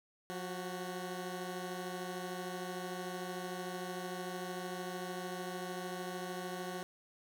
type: tone pair together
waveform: 15% pulse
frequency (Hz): 179.3 / 371.9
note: F3 / F#4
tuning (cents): +46 / +9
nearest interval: octave + minor second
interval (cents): 1263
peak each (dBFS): -35 / -37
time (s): 0.3-6.83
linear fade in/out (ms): 0
effects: none